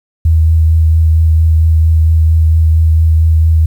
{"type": "tone with vibrato", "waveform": "sine", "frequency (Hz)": 80.2, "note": "E2", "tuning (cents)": -47, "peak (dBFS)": -5, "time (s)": [0.25, 3.66], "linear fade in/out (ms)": 5, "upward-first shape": "triangle", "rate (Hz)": 4.4, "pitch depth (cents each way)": 20, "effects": ["7-bit"]}